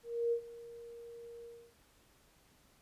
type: tone with ADSR envelope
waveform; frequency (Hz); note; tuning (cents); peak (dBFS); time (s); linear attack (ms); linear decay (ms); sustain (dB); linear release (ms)
sine; 468.8; A#4; +10; -28; 0.03-1.74; 290; 85; -19; 280
effects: pink hiss -67 dBFS RMS until 2.81 s + resampled to 32000 Hz